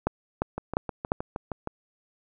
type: two click trains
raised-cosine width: 1 ms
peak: -17 / -9 dBFS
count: 8 / 4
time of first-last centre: 0.58-1.674 / 0.07-1.119 s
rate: 6.4 / 2.86 Hz
effects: none